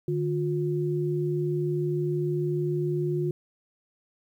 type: tone pair together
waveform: sine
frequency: 150 / 356.8 Hz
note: D3 / F4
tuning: +37 / +37 cents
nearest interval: octave + minor third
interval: 1500 cents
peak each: -27 dBFS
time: 0.08-3.31 s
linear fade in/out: 2 ms
effects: 10-bit